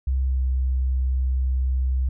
sine tone with pitch glide, 65.6 to 64.55 Hz, C2 to C2, +5 to -23 cents, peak -19 dBFS, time 0.07-2.09 s, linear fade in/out 5 ms, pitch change -28 cents, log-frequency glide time 0.23-0.41 s, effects none

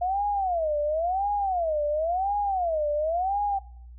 sine tone with vibrato, 696 Hz, F5, 6 cents flat, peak -23 dBFS, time 0.01-3.59 s, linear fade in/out 10 ms, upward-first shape sine, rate 0.95 Hz, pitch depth 290 cents each way, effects noise-tail reverb RT60 0.6 s tail -21 dB re dry + added 60 Hz sine -42 dBFS peak until 3.98 s

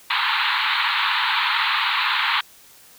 pink band-pass noise, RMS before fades -21 dBFS, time 0.1-2.41 s, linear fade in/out 5 ms, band 860 to 4200 Hz, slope 96 dB/octave, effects white hiss -49 dBFS RMS until 2.98 s

